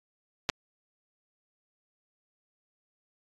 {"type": "clicks", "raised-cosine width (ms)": 0.2, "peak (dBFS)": -9, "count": 2, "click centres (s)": [0.491, 0.498], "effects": ["AAC 32 kbps"]}